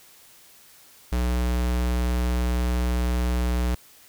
square tone, 61 Hz, B1, 21 cents flat, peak -22 dBFS, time 1.12-3.75 s, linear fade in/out 5 ms, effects white hiss -52 dBFS RMS until 4.08 s

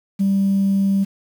sine tone, 196 Hz, G3, in tune, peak -13 dBFS, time 0.19-1.05 s, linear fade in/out 20 ms, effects tanh soft clip ceiling -11 dBFS + 7-bit

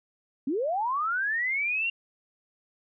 sine linear sweep, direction up, 244.9 to 2794 Hz, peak -25 dBFS, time 0.47-1.9 s, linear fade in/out 5 ms, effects none

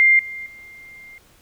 sine tone with level steps, 2100 Hz, C7, 6 cents sharp, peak -10 / -29 / -39 dBFS, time 0-1.18 s, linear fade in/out 0 ms, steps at 0.19 / 0.46 s, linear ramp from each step 2 ms, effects pink hiss -54 dBFS RMS until 1.41 s

